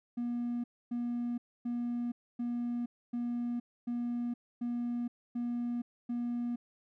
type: tone bursts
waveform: triangle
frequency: 239.8 Hz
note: A#3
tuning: 49 cents sharp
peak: -29 dBFS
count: 9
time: 0.17-6.56 s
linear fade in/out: 10 ms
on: 470 ms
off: 270 ms
effects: tanh soft clip ceiling -27 dBFS